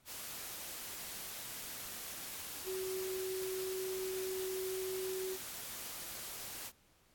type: tone in noise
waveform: sine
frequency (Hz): 376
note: F#4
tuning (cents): +28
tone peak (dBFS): -37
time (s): 2.64-5.38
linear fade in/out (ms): 50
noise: white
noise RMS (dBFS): -45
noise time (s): 0.05-6.72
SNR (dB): +5
effects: pink hiss -69 dBFS RMS until 7.14 s + AAC 64 kbps